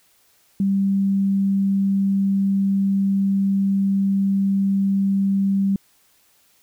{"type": "tone", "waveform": "sine", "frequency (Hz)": 196, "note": "G3", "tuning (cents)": 0, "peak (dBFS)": -16, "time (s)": [0.6, 5.76], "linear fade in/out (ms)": 2, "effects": ["white hiss -59 dBFS RMS until 6.62 s"]}